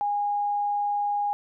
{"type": "tone", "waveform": "sine", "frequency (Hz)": 820, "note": "G#5", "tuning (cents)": -22, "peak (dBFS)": -23, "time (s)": [0.01, 1.33], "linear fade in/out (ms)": 0, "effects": []}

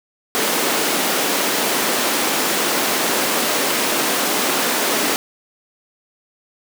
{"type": "high-pass noise", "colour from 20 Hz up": "pink", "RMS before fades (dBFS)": -19, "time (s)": [0.35, 5.16], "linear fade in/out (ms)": 0, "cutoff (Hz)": 240, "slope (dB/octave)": 24, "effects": []}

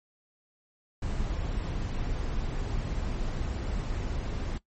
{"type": "noise", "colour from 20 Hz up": "brown", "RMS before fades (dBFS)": -31, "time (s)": [1.02, 4.58], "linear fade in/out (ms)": 5, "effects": ["noise-tail reverb RT60 0.1 s tail -18 dB re dry", "MP3 32 kbps"]}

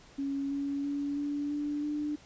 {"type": "tone with pitch steps", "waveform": "sine", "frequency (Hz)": [277.2, 281.1, 285, 289, 293, 297.1], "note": ["C#4", "C#4", "C#4", "D4", "D4", "D4"], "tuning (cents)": [0, 24, 48, -28, -4, 20], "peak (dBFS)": -30, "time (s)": [0.18, 2.16], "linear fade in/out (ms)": 10, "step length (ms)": 330, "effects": ["pink hiss -56 dBFS RMS until 2.25 s", "resampled to 16000 Hz"]}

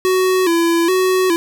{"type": "tone with vibrato", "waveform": "square", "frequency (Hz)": 353.9, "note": "F4", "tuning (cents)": 23, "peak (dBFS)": -13, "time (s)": [0.05, 1.36], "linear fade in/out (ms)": 0, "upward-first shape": "square", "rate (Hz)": 1.2, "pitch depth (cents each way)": 88, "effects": []}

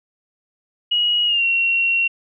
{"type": "tone with pitch glide", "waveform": "sine", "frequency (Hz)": [2900, 2737], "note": ["F#7", "F7"], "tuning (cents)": [-35, -36], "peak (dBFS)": -15, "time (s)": [0.91, 2.08], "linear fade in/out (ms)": 10, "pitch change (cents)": -101, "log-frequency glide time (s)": [1.26, 1.44], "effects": []}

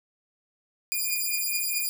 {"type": "beating tone pair", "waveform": "5% pulse", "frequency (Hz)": [2429, 2433.7], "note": ["D#7", "D#7"], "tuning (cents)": [-42, -39], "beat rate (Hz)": 4.7, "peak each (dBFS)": -19, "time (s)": [0.92, 1.89], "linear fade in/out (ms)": 0, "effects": []}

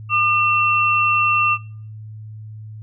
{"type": "tone pair together", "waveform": "sine", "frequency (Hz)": [1204.9, 2705], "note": ["D6", "E7"], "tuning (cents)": [44, 44], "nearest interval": "octave + major second", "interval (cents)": 1400, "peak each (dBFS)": -17, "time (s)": [0.09, 1.58], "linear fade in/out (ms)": 50, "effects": ["noise-tail reverb RT60 0.5 s tail -21 dB re dry", "added 108 Hz sine -32 dBFS peak until 2.82 s"]}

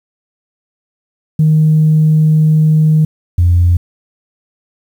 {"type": "tone pair in turn", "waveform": "sine", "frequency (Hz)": [155.56, 87.31], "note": ["D#3", "F2"], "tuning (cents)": [0, 0], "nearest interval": "minor seventh", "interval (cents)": 1000, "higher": "first", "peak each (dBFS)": -5, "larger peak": "neither", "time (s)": [[1.39, 3.05], [3.38, 3.77]], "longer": "first", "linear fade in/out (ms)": 5, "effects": ["tanh soft clip ceiling -2 dBFS", "7-bit"]}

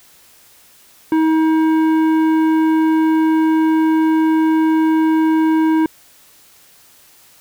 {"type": "tone with tanh clipping", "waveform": "sine", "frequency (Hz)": 317.9, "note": "D#4", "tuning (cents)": 37, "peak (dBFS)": -13, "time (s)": [1.12, 5.86], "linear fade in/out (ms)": 2, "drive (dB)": 12, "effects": ["white hiss -48 dBFS RMS until 7.4 s"]}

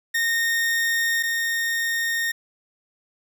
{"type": "tone pair in turn", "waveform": "40% pulse", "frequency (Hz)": [1843, 1843], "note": ["A#6", "A#6"], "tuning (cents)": [-20, -20], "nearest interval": "unison", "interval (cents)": 0, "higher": "neither", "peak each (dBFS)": [-19, -21], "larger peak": "first", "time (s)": [[0.14, 1.23], [1.23, 2.32]], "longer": "neither", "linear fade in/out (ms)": 10, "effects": ["9-bit"]}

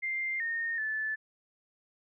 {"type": "tone with pitch steps", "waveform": "sine", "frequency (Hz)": [2098, 1839, 1744], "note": ["C7", "A#6", "A6"], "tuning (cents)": [4, -24, -16], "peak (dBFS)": -30, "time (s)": [0.02, 1.16], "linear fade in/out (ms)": 20, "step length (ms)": 380, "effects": []}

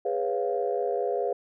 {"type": "chord", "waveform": "sine", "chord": "C# dominant seventh", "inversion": "second", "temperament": "equal with one note detuned", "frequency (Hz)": [409.1, 493.9, 554.4, 698.5], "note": ["G#4", "B4", "C#5", "E#5"], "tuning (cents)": [-26, 0, 0, 0], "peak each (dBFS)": [-29, -29, -32, -31], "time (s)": [0.05, 1.33], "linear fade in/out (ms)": 5, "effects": ["tanh soft clip ceiling -14 dBFS"]}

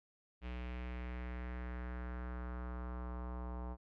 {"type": "tone with low-pass filter sweep", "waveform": "square", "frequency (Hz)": 61.4, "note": "B1", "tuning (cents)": -9, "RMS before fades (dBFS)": -43, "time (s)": [0.41, 3.77], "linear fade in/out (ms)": 50, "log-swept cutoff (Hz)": [2700, 950], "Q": 2.4, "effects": []}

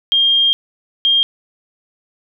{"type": "tone bursts at uneven times", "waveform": "sine", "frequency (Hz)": 3214, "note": "G7", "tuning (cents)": 43, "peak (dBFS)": -10, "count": 2, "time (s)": [[0.12, 0.53], [1.05, 1.23]], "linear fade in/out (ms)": 0, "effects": []}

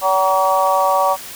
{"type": "harmonic tone with a mistuned harmonic", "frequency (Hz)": 190, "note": "F#3", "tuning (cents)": 46, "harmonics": [3, 4, 5, 6], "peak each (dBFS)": [-18, -18, -18, -18], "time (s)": [0.01, 1.17], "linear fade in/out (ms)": 50, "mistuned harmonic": 5, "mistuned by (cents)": -15, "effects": ["white hiss -33 dBFS RMS until 1.35 s"]}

